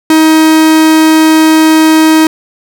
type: tone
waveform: 45% pulse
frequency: 316.1 Hz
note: D#4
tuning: 27 cents sharp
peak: -3 dBFS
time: 0.1-2.27 s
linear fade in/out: 2 ms
effects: none